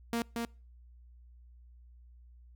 sawtooth tone with echo, 233.1 Hz, A#3, in tune, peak -26 dBFS, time 0.13-0.22 s, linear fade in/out 0 ms, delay 230 ms, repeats 1, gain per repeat -3 dB, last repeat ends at 0.45 s, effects noise-tail reverb RT60 0.4 s tail -26 dB re dry + added 60 Hz sine -53 dBFS peak until 2.55 s

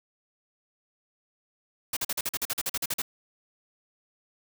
white noise bursts, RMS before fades -29 dBFS, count 14, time 1.93-3.02 s, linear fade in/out 5 ms, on 37 ms, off 44 ms, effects none

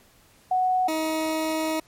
sine / 20% pulse tone pair in turn, 740 / 316.5 Hz, F#5 / D#4, 0 / +30 cents, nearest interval octave + minor third, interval 1470 cents, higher first, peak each -19 dBFS, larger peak neither, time 0.51-0.88 / 0.88-1.8 s, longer second, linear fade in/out 5 ms, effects pink hiss -57 dBFS RMS until 1.87 s + MP3 64 kbps

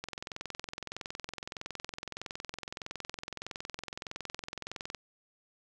click train, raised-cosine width 0.2 ms, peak -21 dBFS, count 107, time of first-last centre 0.04-4.947 s, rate 21.6 Hz, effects none

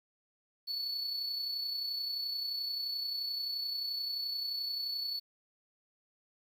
triangle tone with amplitude modulation, 4435 Hz, C#8, in tune, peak -31 dBFS, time 0.67-5.2 s, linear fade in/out 20 ms, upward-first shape sine, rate 31.5 Hz, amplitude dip 40%, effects 10-bit

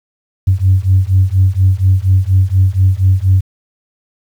sine beating tone pair, 92.5 / 96.7 Hz, F#2 / G2, 0 / -23 cents, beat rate 4.2 Hz, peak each -10 dBFS, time 0.47-3.41 s, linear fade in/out 10 ms, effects tanh soft clip ceiling -1 dBFS + 7-bit

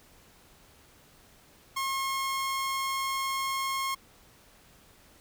sawtooth tone, 1078 Hz, C#6, 49 cents flat, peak -25 dBFS, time 1.76-3.95 s, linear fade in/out 10 ms, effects pink hiss -58 dBFS RMS until 5.2 s

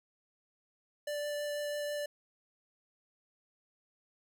square tone with vibrato, 587 Hz, D5, 1 cent flat, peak -35 dBFS, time 1.07-2.06 s, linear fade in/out 5 ms, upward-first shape triangle, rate 6.1 Hz, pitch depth 9 cents each way, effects none

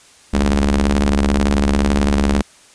sawtooth ring-modulated tone, 71.5 Hz, D2, 46 cents flat, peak -6 dBFS, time 0.33-2.42 s, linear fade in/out 10 ms, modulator 134 Hz, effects white hiss -47 dBFS RMS until 2.74 s + resampled to 22050 Hz

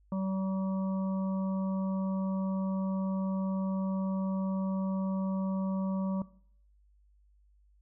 harmonic tone, 191 Hz, G3, 45 cents flat, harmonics 1 / 3 / 5 / 6, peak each -30 / -40 / -44 / -46 dBFS, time 0.12-6.22 s, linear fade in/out 2 ms, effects noise-tail reverb RT60 0.6 s tail -19 dB re dry + added 50 Hz sine -61 dBFS peak until 7.81 s

